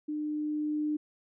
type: tone with level ramp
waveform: sine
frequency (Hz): 301.4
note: D4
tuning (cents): +45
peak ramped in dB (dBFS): -31 to -27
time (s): 0.08-0.97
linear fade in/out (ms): 10
effects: none